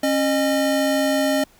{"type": "tone pair together", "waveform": "square", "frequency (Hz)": [272.8, 612], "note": ["C#4", "D#5"], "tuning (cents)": [-28, -29], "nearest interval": "octave + major second", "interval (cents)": 1399, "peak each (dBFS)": -21, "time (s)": [0.03, 1.44], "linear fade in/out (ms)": 5, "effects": ["pink hiss -54 dBFS RMS until 1.59 s"]}